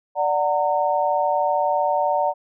sine chord, D augmented, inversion none, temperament equal with one note detuned, 587.3 / 740 / 916.8 Hz, D5 / F#5 / A#5, 0 / 0 / -29 cents, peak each -22 dBFS, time 0.15-2.34 s, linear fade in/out 50 ms, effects none

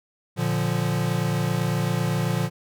square chord, Bb major, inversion none, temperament equal, 116.54 / 146.83 / 174.61 Hz, Bb2 / D3 / F3, 0 / 0 / 0 cents, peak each -27 dBFS, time 0.36-2.5 s, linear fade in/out 50 ms, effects none

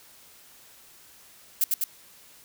violet noise with echo, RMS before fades -22 dBFS, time 1.61-1.64 s, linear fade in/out 2 ms, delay 100 ms, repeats 2, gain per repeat -2 dB, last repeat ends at 1.84 s, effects white hiss -53 dBFS RMS until 2.44 s

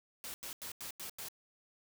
white noise bursts, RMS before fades -44 dBFS, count 6, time 0.24-1.285 s, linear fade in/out 0 ms, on 100 ms, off 89 ms, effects none

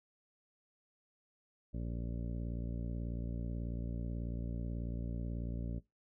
harmonic tone, 58.27 Hz, A#1, in tune, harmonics 1 / 2 / 3 / 4 / 5 / 6 / 7 / 8 / 9 / 10, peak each -39 / -43 / -45 / -47 / -50 / -61 / -58 / -63 / -61 / -57 dBFS, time 1.73-5.8 s, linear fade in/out 20 ms, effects noise-tail reverb RT60 0.2 s tail -21 dB re dry

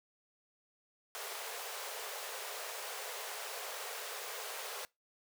pink high-pass noise, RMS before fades -43 dBFS, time 1.15-4.85 s, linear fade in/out 0 ms, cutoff 410 Hz, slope 96 dB/octave, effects noise-tail reverb RT60 0.2 s tail -23 dB re dry

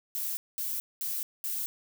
violet noise bursts, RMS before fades -33 dBFS, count 4, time 0.15-1.66 s, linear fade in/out 0 ms, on 220 ms, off 210 ms, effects none

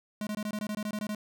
square tone bursts, 210.8 Hz, G#3, 26 cents sharp, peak -32 dBFS, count 12, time 0.21-1.149 s, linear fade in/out 2 ms, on 59 ms, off 21 ms, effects none

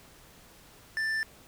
triangle tone with tanh clipping, 1771 Hz, A6, 11 cents sharp, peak -29 dBFS, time 0.97-1.23 s, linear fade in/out 0 ms, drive 12 dB, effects pink hiss -55 dBFS RMS until 1.47 s

